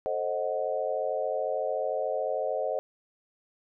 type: chord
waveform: sine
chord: A diminished seventh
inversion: none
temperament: equal with one note detuned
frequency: 440 / 528.7 / 622.3 / 740 Hz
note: A4 / C5 / Eb5 / Gb5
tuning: 0 / +18 / 0 / 0 cents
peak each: -35 / -31 / -31 / -35 dBFS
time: 0.06-2.79 s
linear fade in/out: 0 ms
effects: none